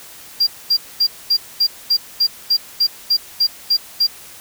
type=tone bursts; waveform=triangle; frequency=4768 Hz; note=D8; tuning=25 cents sharp; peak=-10 dBFS; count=13; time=0.4-4.07 s; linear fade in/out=10 ms; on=70 ms; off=230 ms; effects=white hiss -39 dBFS RMS until 4.4 s